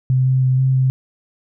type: tone with pitch steps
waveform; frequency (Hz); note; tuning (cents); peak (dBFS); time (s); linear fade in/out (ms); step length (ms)
sine; 129.4 / 130.5 / 129.3 / 131.8 / 130.6; C3 / C3 / C3 / C3 / C3; -19 / -4 / -20 / +13 / -3; -12; 0.1-0.9; 0; 160
effects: none